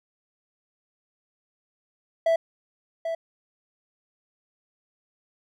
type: tone with echo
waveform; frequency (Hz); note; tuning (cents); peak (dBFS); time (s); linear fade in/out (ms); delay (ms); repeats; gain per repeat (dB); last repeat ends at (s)
triangle; 659.3; E5; 0; -16; 2.26-2.36; 5; 790; 1; -8; 3.15
effects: none